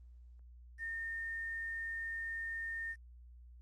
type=tone with quantisation; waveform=sine; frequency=1824 Hz; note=A#6; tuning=38 cents flat; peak=-38 dBFS; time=0.78-2.96 s; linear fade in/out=50 ms; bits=11; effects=added 60 Hz sine -53 dBFS peak until 3.61 s + Opus 24 kbps